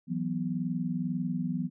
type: chord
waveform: sine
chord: E suspended second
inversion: none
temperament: equal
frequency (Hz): 164.81 / 185 / 246.9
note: E3 / F#3 / B3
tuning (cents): 0 / 0 / 0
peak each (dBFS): -33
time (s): 0.07-1.7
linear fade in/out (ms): 50
effects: none